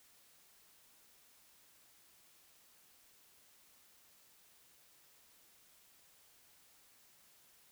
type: silence
effects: white hiss -66 dBFS RMS until 7.71 s